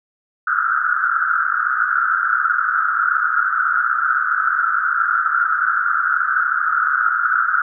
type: band-pass noise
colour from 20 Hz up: pink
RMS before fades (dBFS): -18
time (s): 0.47-7.62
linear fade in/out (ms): 5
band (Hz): 1300 to 1500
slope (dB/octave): 96
effects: none